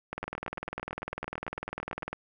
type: two click trains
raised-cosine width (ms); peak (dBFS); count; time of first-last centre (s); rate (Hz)
0.5; -19 / -24; 41 / 17; 0.13-2.13 / 0.24-2.024; 20 / 8.97
effects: none